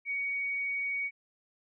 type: tone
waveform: sine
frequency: 2244 Hz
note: C#7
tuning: 21 cents sharp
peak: -30 dBFS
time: 0.05-1.11 s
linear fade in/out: 50 ms
effects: none